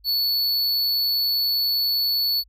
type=tone; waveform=square; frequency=4435 Hz; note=C#8; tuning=in tune; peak=-20 dBFS; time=0.04-2.44 s; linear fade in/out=50 ms; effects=added 50 Hz sine -53 dBFS peak until 2.48 s